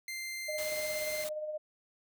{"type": "tone", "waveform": "sawtooth", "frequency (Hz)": 2089, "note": "C7", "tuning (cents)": -3, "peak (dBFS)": -34, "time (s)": [0.08, 1.24], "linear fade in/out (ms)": 2}
{"type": "tone with tremolo", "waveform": "sine", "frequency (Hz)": 611, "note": "D#5", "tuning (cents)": -32, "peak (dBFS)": -33, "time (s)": [0.48, 1.58], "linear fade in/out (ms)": 10, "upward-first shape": "sine", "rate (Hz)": 17, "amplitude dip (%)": 45}
{"type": "noise", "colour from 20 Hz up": "white", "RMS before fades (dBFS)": -42, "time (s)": [0.58, 1.29], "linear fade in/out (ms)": 2}
{"effects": []}